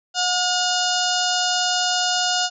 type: harmonic tone with a mistuned harmonic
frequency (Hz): 719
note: F#5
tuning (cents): -50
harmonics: 1 / 2 / 4 / 5 / 6 / 7 / 8 / 9 / 10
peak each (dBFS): -24 / -26 / -26 / -29 / -28 / -26 / -33 / -31 / -31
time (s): 0.14-2.5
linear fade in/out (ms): 50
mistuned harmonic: 1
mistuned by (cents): +16
effects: none